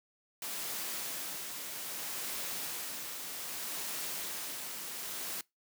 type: noise with tremolo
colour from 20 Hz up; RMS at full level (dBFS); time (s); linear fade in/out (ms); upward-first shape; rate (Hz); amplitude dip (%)
white; -38; 0.42-5.41; 2; sine; 0.63; 35
effects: noise-tail reverb RT60 0.2 s tail -24 dB re dry + high-pass 150 Hz 12 dB/octave